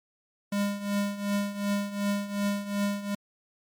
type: tone with tremolo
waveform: square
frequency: 202.4 Hz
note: G#3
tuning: 44 cents flat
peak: -24 dBFS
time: 0.52-3.15 s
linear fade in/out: 5 ms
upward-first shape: triangle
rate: 2.7 Hz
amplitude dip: 80%
effects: MP3 96 kbps